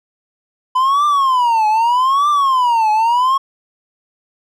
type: tone with vibrato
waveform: triangle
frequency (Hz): 1005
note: B5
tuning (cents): +30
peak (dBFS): -9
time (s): 0.75-3.38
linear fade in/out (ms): 10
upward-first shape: triangle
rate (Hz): 0.81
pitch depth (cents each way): 300
effects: none